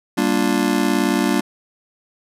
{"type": "chord", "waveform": "square", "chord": "G minor seventh", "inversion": "none", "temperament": "just", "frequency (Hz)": [196, 235.2, 294, 352.8], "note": ["G3", "Bb3", "D4", "F4"], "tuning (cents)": [0, 16, 2, 18], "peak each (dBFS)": [-23, -22, -21, -24], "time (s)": [0.17, 1.41], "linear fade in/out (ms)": 10, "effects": ["resampled to 32000 Hz"]}